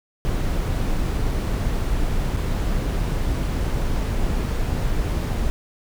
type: noise with dropouts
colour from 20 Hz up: brown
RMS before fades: -22 dBFS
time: 0.25-5.5 s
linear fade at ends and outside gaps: 0 ms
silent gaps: 2.365-2.37 s
effects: none